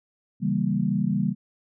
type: chord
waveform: sine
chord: C# diminished seventh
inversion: none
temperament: equal with one note detuned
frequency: 138.59 / 163.49 / 196 / 233.1 Hz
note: C#3 / E3 / G3 / Bb3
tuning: 0 / -14 / 0 / 0 cents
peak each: -29 / -28 / -24 / -28 dBFS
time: 0.4-1.35 s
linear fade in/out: 50 ms
effects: none